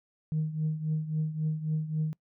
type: tone with tremolo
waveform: sine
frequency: 155.7 Hz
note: D#3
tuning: 2 cents sharp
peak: -23 dBFS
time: 0.32-2.13 s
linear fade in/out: 0 ms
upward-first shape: triangle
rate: 3.7 Hz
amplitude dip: 80%
effects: noise-tail reverb RT60 0.1 s tail -24 dB re dry + tanh soft clip ceiling -22 dBFS